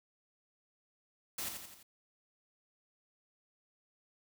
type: noise with echo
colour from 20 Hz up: white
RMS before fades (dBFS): -39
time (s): 1.38-1.49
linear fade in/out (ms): 5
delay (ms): 85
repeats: 4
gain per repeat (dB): -5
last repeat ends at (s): 1.83
effects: none